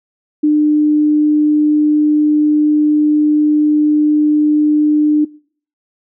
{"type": "tone", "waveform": "sine", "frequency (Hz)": 300.7, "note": "D4", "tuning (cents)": 41, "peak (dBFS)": -8, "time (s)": [0.43, 5.25], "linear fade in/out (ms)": 10, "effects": ["noise-tail reverb RT60 0.5 s tail -23 dB re dry"]}